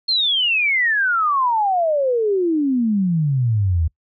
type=exponential sweep; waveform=sine; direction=down; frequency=4290 to 76.8 Hz; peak=-15 dBFS; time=0.08-3.88 s; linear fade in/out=10 ms; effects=noise-tail reverb RT60 0.1 s tail -24 dB re dry